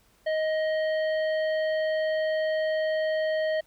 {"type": "harmonic tone", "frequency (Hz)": 627, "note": "D#5", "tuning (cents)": 13, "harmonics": [1, 3, 5, 7], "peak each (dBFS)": [-24, -34, -42, -48], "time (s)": [0.26, 3.61], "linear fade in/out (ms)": 10, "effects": ["pink hiss -63 dBFS RMS until 3.66 s"]}